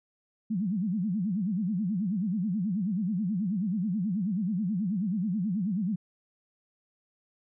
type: tone with vibrato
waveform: sine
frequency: 196 Hz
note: G3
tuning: in tune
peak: -26 dBFS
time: 0.5-5.96 s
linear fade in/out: 10 ms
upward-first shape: sine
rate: 9.3 Hz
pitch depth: 240 cents each way
effects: none